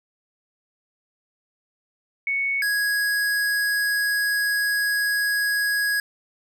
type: tone pair in turn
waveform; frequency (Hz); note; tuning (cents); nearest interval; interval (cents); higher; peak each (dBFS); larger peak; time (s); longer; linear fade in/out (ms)
sine / square; 2217 / 1660.9; C#7 / G#6; 0 / 0; perfect fourth; 500; first; -21; neither; 2.27-2.62 / 2.62-6; second; 2
effects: none

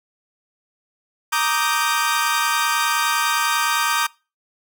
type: chord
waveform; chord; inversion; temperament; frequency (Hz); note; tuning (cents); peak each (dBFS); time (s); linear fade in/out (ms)
sawtooth; Eb major seventh; second; equal with one note detuned; 932.3 / 1174.7 / 1244.5 / 1562.6; Bb5 / D6 / Eb6 / G6; 0 / 0 / 0 / -6; -20; 1.32-4.07; 10
effects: noise-tail reverb RT60 0.3 s tail -23 dB re dry

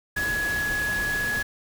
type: tone in noise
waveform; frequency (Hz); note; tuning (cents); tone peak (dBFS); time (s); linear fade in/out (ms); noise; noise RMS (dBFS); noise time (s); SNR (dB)
sine; 1682; G#6; +22; -24; 0.16-1.43; 10; pink; -33; 0.16-1.43; +6
effects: none

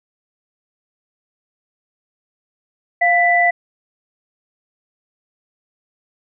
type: tone pair together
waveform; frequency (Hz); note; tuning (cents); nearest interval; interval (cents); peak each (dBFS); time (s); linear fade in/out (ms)
sine; 698.5 / 1983.7; F5 / B6; 0 / +7; octave + tritone; 1807; -14; 3.01-3.51; 10
effects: none

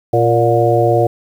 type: harmonic tone with a mistuned harmonic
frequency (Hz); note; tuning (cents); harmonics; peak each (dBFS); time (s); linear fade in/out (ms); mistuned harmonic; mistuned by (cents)
116.54; A#2; 0; 1 / 3 / 4 / 5 / 6; -16 / -16 / -16 / -16 / -16; 0.13-1.07; 5; 6; +46
effects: 7-bit

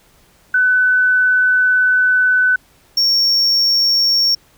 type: tone pair in turn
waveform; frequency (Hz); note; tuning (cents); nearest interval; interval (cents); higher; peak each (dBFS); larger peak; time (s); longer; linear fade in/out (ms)
sine / triangle; 1503 / 5507; F#6 / F8; +27 / -25; octave + minor seventh; 2248; second; -10; neither; 0.54-2.56 / 2.97-4.35; first; 5
effects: pink hiss -52 dBFS RMS until 4.57 s

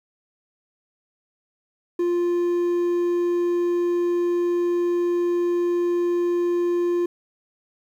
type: tone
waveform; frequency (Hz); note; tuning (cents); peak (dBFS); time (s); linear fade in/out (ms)
triangle; 349.2; F4; 0; -17; 1.99-7.06; 5
effects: 9-bit

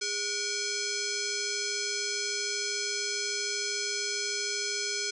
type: tone with frequency modulation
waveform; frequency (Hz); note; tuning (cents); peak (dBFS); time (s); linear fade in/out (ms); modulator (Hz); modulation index
sine; 410; G#4; -22; -29; 0.01-5.11; 10; 933; 7
effects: none

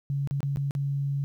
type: tone with dropouts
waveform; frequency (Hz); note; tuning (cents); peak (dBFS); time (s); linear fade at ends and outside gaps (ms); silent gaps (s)
sine; 140; C#3; +18; -25; 0.1-1.24; 0; 0.274-0.31 / 0.405-0.43 / 0.56-0.571 / 0.709-0.751
effects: 11-bit

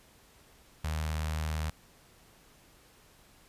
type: tone with notch filter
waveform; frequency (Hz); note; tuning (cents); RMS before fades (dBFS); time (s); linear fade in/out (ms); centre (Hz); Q
sawtooth; 77.78; D#2; 0; -33; 0.84-1.7; 5; 330; 0.55
effects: pink hiss -60 dBFS RMS until 3.48 s + resampled to 32000 Hz

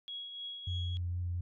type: tone with tremolo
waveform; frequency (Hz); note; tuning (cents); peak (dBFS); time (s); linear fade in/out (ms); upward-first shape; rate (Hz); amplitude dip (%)
sine; 3322; G#7; 0; -38; 0.08-0.97; 0; triangle; 3.3; 50
type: tone with vibrato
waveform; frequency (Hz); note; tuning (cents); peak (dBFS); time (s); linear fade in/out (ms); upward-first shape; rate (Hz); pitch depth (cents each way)
sine; 88.2; F2; +18; -32; 0.67-1.41; 5; sine; 4.3; 15
effects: tanh soft clip ceiling -26 dBFS

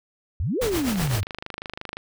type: exponential two-way sweep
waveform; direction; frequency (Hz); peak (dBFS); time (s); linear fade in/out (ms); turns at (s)
sine; up then down; 66.9 to 530 to 92.1; -22; 0.4-1.23; 0; 0.6
type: noise with tremolo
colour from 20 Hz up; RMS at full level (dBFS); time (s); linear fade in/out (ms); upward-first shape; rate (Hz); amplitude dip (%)
pink; -26; 0.61-1.21; 10; triangle; 7.9; 80
type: click train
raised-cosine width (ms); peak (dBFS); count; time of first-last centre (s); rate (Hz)
0.3; -17; 29; 0.88-1.969; 25.7
effects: none

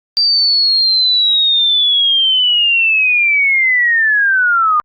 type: linear sweep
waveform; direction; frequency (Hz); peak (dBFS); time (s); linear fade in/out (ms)
sine; down; 4699 to 1201; -9; 0.17-4.8; 0
effects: Opus 48 kbps

